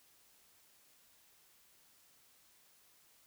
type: silence
effects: white hiss -67 dBFS RMS until 3.26 s